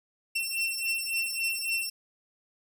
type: beating tone pair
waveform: sawtooth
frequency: 2703 / 2706.6 Hz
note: E7 / E7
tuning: +43 / +45 cents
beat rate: 3.6 Hz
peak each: -28 dBFS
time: 0.35-1.9 s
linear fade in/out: 10 ms
effects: none